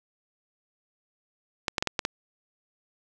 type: clicks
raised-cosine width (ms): 0.2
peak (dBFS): -8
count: 6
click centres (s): 1.682 / 1.782 / 1.825 / 1.873 / 1.992 / 2.051
effects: none